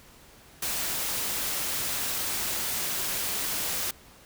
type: noise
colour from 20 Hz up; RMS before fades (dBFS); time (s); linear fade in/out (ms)
white; -30; 0.62-3.91; 5
effects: pink hiss -53 dBFS RMS until 4.25 s